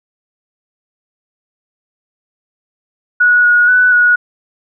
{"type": "tone with pitch steps", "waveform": "sine", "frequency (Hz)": [1462, 1449, 1491, 1457], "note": ["F#6", "F#6", "F#6", "F#6"], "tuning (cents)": [-21, -37, 13, -27], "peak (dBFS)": -6, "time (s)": [3.2, 4.16], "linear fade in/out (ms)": 10, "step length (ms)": 240, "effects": []}